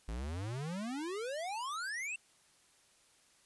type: exponential sweep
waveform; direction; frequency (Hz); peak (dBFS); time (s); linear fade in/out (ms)
square; up; 51.7 to 2742; -38; 0.08-2.16; 5
effects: white hiss -67 dBFS RMS until 3.45 s + resampled to 24000 Hz